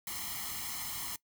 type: noise with comb filter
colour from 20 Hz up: white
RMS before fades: -39 dBFS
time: 0.07-1.16 s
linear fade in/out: 2 ms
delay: 0.96 ms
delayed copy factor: +0.9
effects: noise-tail reverb RT60 0.1 s tail -21 dB re dry